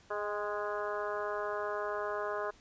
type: harmonic tone with a mistuned harmonic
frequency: 207.7 Hz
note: G#3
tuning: in tune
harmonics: 2 / 3 / 4 / 5 / 6 / 7 / 8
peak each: -38 / -38 / -45 / -40 / -42 / -44 / -46 dBFS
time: 0.1-2.51 s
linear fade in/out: 10 ms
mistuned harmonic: 4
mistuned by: -33 cents
effects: pink hiss -61 dBFS RMS until 2.6 s + resampled to 16000 Hz